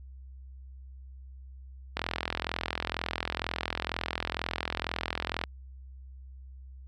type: click train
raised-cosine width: 0.3 ms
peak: -13 dBFS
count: 147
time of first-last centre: 1.97-5.438 s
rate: 42.1 Hz
effects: added 65 Hz sine -44 dBFS peak until 6.87 s